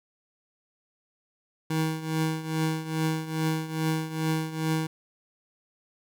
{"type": "tone with tremolo", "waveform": "25% pulse", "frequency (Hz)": 158.8, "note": "D#3", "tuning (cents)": 36, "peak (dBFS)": -19, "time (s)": [1.7, 4.87], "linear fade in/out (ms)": 5, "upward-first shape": "triangle", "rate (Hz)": 2.4, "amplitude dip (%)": 80, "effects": []}